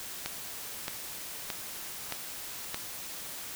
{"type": "click train", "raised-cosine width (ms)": 0.2, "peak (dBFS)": -15, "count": 5, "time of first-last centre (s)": [0.26, 2.744], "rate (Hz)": 1.61, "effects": ["white hiss -41 dBFS RMS until 3.55 s"]}